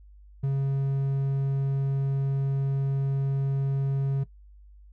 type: tone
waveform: triangle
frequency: 137 Hz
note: C#3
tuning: 20 cents flat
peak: -21 dBFS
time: 0.43-4.24 s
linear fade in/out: 10 ms
effects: noise-tail reverb RT60 0.1 s tail -18 dB re dry + added 50 Hz sine -48 dBFS peak until 4.92 s